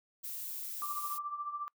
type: noise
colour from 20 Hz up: violet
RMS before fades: -41 dBFS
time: 0.23-1.19 s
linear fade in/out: 20 ms
type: tone with tremolo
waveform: sine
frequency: 1174.7 Hz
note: D6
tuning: in tune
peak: -33 dBFS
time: 0.82-1.68 s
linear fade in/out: 0 ms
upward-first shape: triangle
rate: 14 Hz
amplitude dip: 75%
effects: noise-tail reverb RT60 0.1 s tail -26 dB re dry